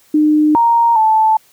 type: tone with pitch steps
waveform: sine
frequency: 303.6 / 932 / 876 Hz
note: D#4 / A#5 / A5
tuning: -42 / -1 / -8 cents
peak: -8 dBFS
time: 0.14-1.37 s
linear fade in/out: 5 ms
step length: 410 ms
effects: white hiss -51 dBFS RMS until 1.52 s + high-pass 60 Hz 12 dB/octave